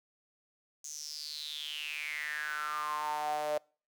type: tone with high-pass filter sweep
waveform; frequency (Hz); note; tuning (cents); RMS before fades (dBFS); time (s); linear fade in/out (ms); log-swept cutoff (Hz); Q
sawtooth; 150.6; D3; +44; -37; 0.84-3.58; 5; 6600 to 590; 8.7
effects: noise-tail reverb RT60 0.4 s tail -26 dB re dry